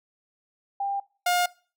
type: tone pair in turn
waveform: sine / sawtooth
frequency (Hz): 796 / 711.4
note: G5 / F5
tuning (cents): +26 / +32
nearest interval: major second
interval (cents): 194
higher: first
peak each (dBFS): -25 / -17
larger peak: second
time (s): 0.8-1 / 1.26-1.46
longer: neither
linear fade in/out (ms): 5
effects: noise-tail reverb RT60 0.4 s tail -23 dB re dry